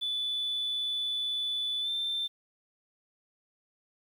sine tone with pitch glide, 3478 to 3563 Hz, A7 to A7, -21 to +21 cents, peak -28 dBFS, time 0.01-2.28 s, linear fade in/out 20 ms, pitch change +42 cents, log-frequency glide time 1.81-1.89 s, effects tanh soft clip ceiling -25 dBFS + 10-bit

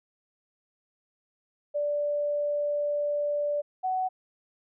sine tone pair in turn, 585 / 747 Hz, D5 / F#5, -7 / +16 cents, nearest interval major third, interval 423 cents, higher second, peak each -25 dBFS, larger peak neither, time 1.74-3.62 / 3.83-4.09 s, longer first, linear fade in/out 20 ms, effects none

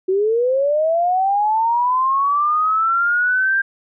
sine linear sweep, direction up, 367 to 1597 Hz, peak -14 dBFS, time 0.08-3.62 s, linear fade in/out 10 ms, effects none

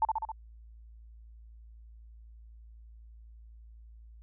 sine tone with echo, 884 Hz, A5, 8 cents sharp, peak -22 dBFS, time 0.02-0.05 s, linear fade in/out 2 ms, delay 67 ms, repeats 4, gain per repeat -3 dB, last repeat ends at 0.318 s, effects added 56 Hz sine -49 dBFS peak until 4.22 s

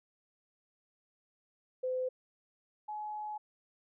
sine tone pair in turn, 511 / 847.1 Hz, C5 / G#5, -41 / +34 cents, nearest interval major sixth, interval 875 cents, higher second, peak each -31 / -37 dBFS, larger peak first, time 1.83-2.09 / 2.88-3.38 s, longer second, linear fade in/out 10 ms, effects none

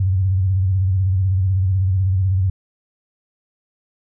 sine tone with vibrato, 94.4 Hz, F#2, 35 cents sharp, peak -14 dBFS, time 0-2.5 s, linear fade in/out 5 ms, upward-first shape square, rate 16 Hz, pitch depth 64 cents each way, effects none

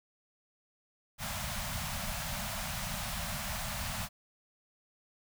pink band-stop noise, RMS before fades -37 dBFS, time 1.18-4.09 s, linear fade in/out 50 ms, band 230 to 570 Hz, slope 96 dB/octave, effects none

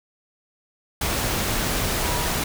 sine tone in noise, 968 Hz, B5, 35 cents flat, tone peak -31 dBFS, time 2.01-2.27 s, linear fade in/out 5 ms, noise pink, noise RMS -24 dBFS, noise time 1.01-2.44 s, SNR -10 dB, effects none

